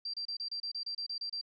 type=tone bursts; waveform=sine; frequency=4712 Hz; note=D8; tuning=5 cents sharp; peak=-35 dBFS; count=12; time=0.05-1.413 s; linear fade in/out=5 ms; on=87 ms; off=29 ms; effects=none